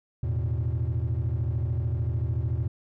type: chord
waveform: triangle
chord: E suspended fourth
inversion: none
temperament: equal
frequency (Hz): 82.41 / 110 / 123.47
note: E2 / A2 / B2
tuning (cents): 0 / 0 / 0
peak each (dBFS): -26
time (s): 0.23-2.68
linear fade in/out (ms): 5
effects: tanh soft clip ceiling -19 dBFS